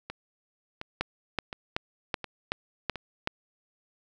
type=two click trains; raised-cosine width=0.3 ms; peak=-20 / -11 dBFS; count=5 / 7; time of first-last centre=0.1-2.957 / 1.01-3.274 s; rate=1.4 / 2.65 Hz; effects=none